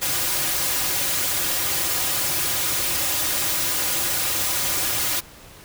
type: noise with comb filter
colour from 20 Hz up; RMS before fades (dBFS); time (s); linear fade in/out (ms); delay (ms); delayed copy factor
white; -23; 0.01-5.21; 20; 4.5; -0.9
effects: pink hiss -45 dBFS RMS until 5.64 s